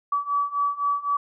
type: beating tone pair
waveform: sine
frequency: 1144 / 1147.9 Hz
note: D6 / D6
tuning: -46 / -40 cents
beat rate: 3.9 Hz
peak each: -26 / -24 dBFS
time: 0.12-1.17 s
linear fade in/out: 5 ms
effects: none